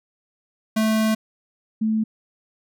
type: tone pair in turn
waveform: square / sine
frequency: 218.9 / 218.9 Hz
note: A3 / A3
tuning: -9 / -9 cents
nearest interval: unison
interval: 0 cents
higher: neither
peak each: -18 / -18 dBFS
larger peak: neither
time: 0.76-1.15 / 1.81-2.04 s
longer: first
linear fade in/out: 10 ms
effects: none